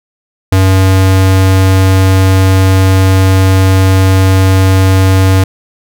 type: tone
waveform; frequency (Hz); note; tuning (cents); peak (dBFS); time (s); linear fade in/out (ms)
square; 95; F#2; +46; -5; 0.52-5.44; 5
effects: none